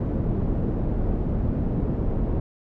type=low-pass noise; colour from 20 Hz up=pink; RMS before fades=-24 dBFS; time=0-2.4 s; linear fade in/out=5 ms; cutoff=350 Hz; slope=12 dB/octave; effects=none